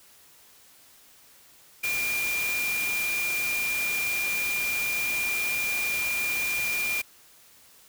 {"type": "tone in noise", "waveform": "sine", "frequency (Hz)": 2399, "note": "D7", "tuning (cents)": 36, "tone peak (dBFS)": -26, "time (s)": [1.83, 7.02], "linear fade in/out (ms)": 10, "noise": "white", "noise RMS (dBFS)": -33, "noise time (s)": [1.83, 7.02], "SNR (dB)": 4, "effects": ["white hiss -55 dBFS RMS until 7.88 s"]}